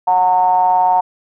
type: ring-modulated tone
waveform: triangle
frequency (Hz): 90.4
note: F#2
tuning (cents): -40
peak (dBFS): -5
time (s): 0.07-1.01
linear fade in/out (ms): 10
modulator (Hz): 823
effects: none